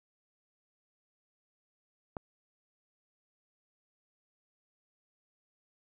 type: click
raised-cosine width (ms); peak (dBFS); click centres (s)
1; -23; 2.168
effects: none